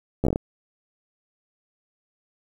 slowing click train, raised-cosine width 2 ms, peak -9 dBFS, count 7, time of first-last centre 0.24-0.359 s, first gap 12 ms, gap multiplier 1.2, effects 8-bit

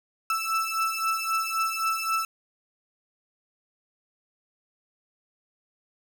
35% pulse beating tone pair, 1318.5 / 1322.3 Hz, E6 / E6, 0 / +5 cents, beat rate 3.8 Hz, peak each -26 / -27 dBFS, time 0.3-2.25 s, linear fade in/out 2 ms, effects none

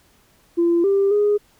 sine tone with pitch steps, 341.1 / 395.2 / 413.8 Hz, F4 / G4 / G#4, -41 / +14 / -6 cents, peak -13 dBFS, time 0.57-1.38 s, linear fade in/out 20 ms, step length 270 ms, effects tanh soft clip ceiling -10 dBFS + pink hiss -57 dBFS RMS until 1.59 s

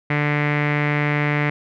sawtooth tone with low-pass filter, 147.4 Hz, D3, 7 cents sharp, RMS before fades -20 dBFS, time 0.1-1.5 s, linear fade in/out 5 ms, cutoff 2100 Hz, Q 5.3, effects none

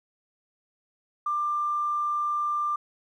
triangle tone with tanh clipping, 1189 Hz, D6, 21 cents sharp, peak -24 dBFS, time 1.26-2.76 s, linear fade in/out 5 ms, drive 3 dB, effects none

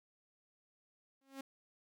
sawtooth tone with exponential growth, 270.7 Hz, C#4, 41 cents flat, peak -37 dBFS, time 1.21-1.41 s, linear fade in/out 5 ms, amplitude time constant 42 ms, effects none

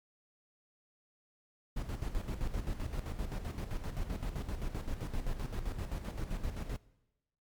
brown noise with tremolo, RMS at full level -35 dBFS, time 1.76-6.77 s, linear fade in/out 10 ms, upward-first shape square, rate 7.7 Hz, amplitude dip 60%, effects noise-tail reverb RT60 1.0 s tail -21 dB re dry + MP3 96 kbps

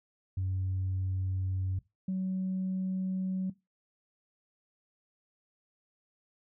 sine tone pair in turn, 94 / 187.56 Hz, F#2 / F#3, +28 / +24 cents, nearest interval octave, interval 1196 cents, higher second, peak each -28 dBFS, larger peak neither, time 0.37-1.79 / 2.08-3.5 s, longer neither, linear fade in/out 5 ms, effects noise-tail reverb RT60 0.2 s tail -18 dB re dry + tanh soft clip ceiling -26 dBFS

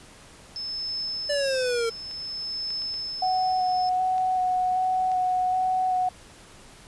sine tone with tremolo, 5240 Hz, E8, 11 cents flat, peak -27 dBFS, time 0.56-3.89 s, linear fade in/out 0 ms, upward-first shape triangle, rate 0.57 Hz, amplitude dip 70%
square exponential sweep, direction down, 587.3 to 452.1 Hz, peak -24 dBFS, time 1.29-1.9 s, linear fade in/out 10 ms
clicks, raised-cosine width 0.2 ms, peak -27 dBFS, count 6, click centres 2.112 / 2.705 / 2.82 / 2.941 / 4.181 / 5.117 s
sine tone with vibrato, 740 Hz, F#5, in tune, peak -21 dBFS, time 3.22-6.09 s, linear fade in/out 5 ms, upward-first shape square, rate 1.3 Hz, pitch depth 10 cents each way
effects pink hiss -49 dBFS RMS until 6.87 s + resampled to 24000 Hz

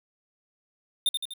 square tone with echo, 3622 Hz, A7, 49 cents sharp, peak -21 dBFS, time 1.06-1.09 s, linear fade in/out 2 ms, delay 82 ms, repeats 3, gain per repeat -5 dB, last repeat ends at 1.336 s, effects none

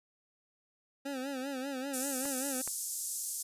25% pulse tone with vibrato, 268.3 Hz, C4, 44 cents sharp, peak -32 dBFS, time 1.05-2.62 s, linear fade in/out 10 ms, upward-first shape sine, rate 5.1 Hz, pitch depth 97 cents each way
white band-pass noise, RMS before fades -38 dBFS, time 1.93-3.43 s, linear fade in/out 10 ms, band 6400 to 11000 Hz, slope 24 dB/octave
clicks, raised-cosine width 0.5 ms, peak -27 dBFS, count 2, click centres 2.255 / 2.676 s
effects resampled to 32000 Hz

